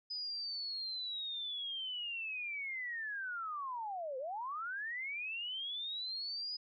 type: linear two-way sweep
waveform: sine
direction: down then up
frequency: 5010 to 500 to 5010 Hz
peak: -38 dBFS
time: 0.1-6.57 s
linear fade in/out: 10 ms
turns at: 4.18 s
effects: none